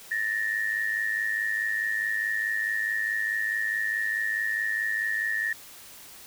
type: tone pair together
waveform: sine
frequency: 1760 / 1864.7 Hz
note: A6 / A#6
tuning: 0 / 0 cents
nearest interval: minor second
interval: 100 cents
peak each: -28 dBFS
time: 0.11-5.53 s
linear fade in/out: 5 ms
effects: white hiss -47 dBFS RMS until 6.26 s